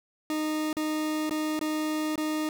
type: tone with dropouts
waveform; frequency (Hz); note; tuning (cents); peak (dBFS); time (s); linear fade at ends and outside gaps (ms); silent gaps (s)
40% pulse; 308.4; D#4; -15; -26; 0.3-2.49; 1; 0.729-0.768 / 1.295-1.309 / 1.592-1.612 / 2.157-2.178
effects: none